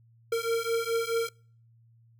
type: beating tone pair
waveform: square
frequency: 457.4 / 462.1 Hz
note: A#4 / A#4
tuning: -33 / -15 cents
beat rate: 4.7 Hz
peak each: -30 dBFS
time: 0.32-1.29 s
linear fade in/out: 5 ms
effects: noise-tail reverb RT60 0.5 s tail -26 dB re dry + added 115 Hz sine -57 dBFS peak until 2.19 s